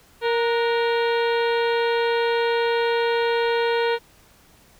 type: harmonic tone with a mistuned harmonic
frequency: 466.2 Hz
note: A#4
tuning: in tune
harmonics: 1 / 2 / 3 / 4 / 5 / 6 / 7 / 8 / 9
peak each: -20 / -26 / -30 / -32 / -34 / -36 / -37 / -38 / -39 dBFS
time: 0.21-3.99 s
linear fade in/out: 50 ms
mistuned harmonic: 3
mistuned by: +75 cents
effects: pink hiss -54 dBFS RMS until 4.79 s